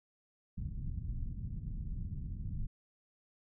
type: low-pass noise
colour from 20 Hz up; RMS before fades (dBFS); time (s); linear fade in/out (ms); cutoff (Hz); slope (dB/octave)
pink; -39; 0.57-2.67; 10; 170; 24
effects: none